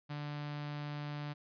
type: tone with notch filter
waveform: sawtooth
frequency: 147.1 Hz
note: D3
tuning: 3 cents sharp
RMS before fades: -41 dBFS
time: 0.09-1.34 s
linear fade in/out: 20 ms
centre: 400 Hz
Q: 1.5
effects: resampled to 11025 Hz